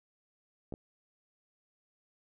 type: clicks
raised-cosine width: 2 ms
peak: -27 dBFS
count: 2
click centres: 0.724 / 0.739 s
effects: none